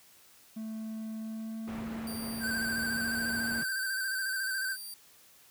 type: tone with pitch glide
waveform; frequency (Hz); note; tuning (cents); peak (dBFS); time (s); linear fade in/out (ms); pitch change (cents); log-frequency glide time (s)
triangle; 220 to 232.5; A3 to A#3; 0 to -4; -34; 0.56-3.62; 10; +96; 1.18-3.19
type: low-pass noise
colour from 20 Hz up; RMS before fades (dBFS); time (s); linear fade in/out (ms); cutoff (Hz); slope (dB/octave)
pink; -43; 1.67-3.64; 10; 2100; 12
type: tone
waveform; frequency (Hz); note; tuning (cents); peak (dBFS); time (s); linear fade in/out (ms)
10% pulse; 4699; D8; 0; -34; 2.07-4.94; 2
type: tone with vibrato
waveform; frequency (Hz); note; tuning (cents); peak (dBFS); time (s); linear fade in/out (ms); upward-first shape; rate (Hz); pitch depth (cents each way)
square; 1551; G6; -19; -32; 2.4-4.77; 50; square; 14; 35
effects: white hiss -59 dBFS RMS until 5.5 s + high-pass 60 Hz 12 dB/octave